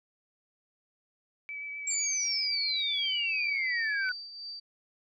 sine tone with vibrato, 2296 Hz, D7, 40 cents flat, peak -36 dBFS, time 1.49-4.09 s, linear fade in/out 0 ms, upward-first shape triangle, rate 7.9 Hz, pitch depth 15 cents each way
sine exponential sweep, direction down, 7570 to 1461 Hz, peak -28 dBFS, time 1.87-4.12 s, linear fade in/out 5 ms
sine tone with tremolo, 4645 Hz, D8, 20 cents flat, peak -37 dBFS, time 1.9-4.6 s, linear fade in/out 10 ms, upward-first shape triangle, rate 2.8 Hz, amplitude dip 55%
effects none

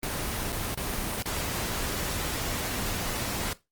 pink noise with dropouts, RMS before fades -31 dBFS, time 0.03-3.53 s, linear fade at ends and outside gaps 1 ms, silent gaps 0.522-0.526 / 0.746-0.775 / 1.224-1.257 s, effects noise-tail reverb RT60 0.2 s tail -17 dB re dry + Opus 24 kbps

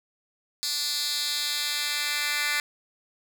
10% pulse tone with high-pass filter sweep, 293.7 Hz, D4, in tune, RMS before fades -28 dBFS, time 0.63-2.6 s, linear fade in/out 0 ms, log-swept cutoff 4600 to 2200 Hz, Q 2.1, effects none

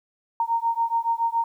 sine beating tone pair, 920 / 927.1 Hz, A#5 / A#5, -23 / -10 cents, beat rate 7.1 Hz, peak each -24 dBFS, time 0.4-1.44 s, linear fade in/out 2 ms, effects 10-bit

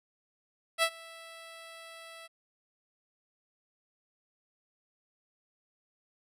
10% pulse tone with ADSR envelope, 659.3 Hz, E5, in tune, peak -14 dBFS, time 0.78-2.28 s, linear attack 47 ms, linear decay 68 ms, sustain -24 dB, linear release 23 ms, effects resampled to 32000 Hz

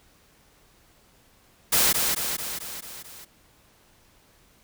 white noise with echo, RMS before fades -20 dBFS, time 1.72-1.93 s, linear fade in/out 10 ms, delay 220 ms, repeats 6, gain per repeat -4 dB, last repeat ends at 3.25 s, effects pink hiss -59 dBFS RMS until 4.63 s

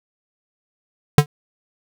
square tone with exponential decay, 146.83 Hz, D3, in tune, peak -3 dBFS, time 1.18-1.26 s, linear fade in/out 2 ms, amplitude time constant 16 ms, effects none

